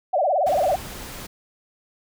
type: tone with vibrato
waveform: sine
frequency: 659.3 Hz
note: E5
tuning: in tune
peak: -17 dBFS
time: 0.13-0.76 s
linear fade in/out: 10 ms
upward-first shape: sine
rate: 18 Hz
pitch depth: 260 cents each way
type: noise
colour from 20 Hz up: pink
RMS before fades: -36 dBFS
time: 0.46-1.27 s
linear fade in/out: 10 ms
effects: none